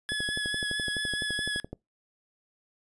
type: tone with vibrato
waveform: 25% pulse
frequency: 1694 Hz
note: G#6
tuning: 34 cents sharp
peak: -25 dBFS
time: 0.09-1.6 s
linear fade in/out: 0 ms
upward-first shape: sine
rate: 4.6 Hz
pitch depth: 18 cents each way
type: click train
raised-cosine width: 2 ms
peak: -23 dBFS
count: 20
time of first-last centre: 0.12-1.73 s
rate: 11.8 Hz
effects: noise-tail reverb RT60 0.2 s tail -24 dB re dry + resampled to 24000 Hz